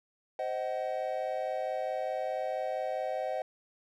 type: chord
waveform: triangle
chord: C diminished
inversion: none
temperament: just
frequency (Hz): 523.3 / 627.9 / 753.5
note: C5 / Eb5 / Gb5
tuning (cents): 0 / +16 / +31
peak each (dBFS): -34 / -33 / -34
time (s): 0.39-3.42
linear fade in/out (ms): 2
effects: none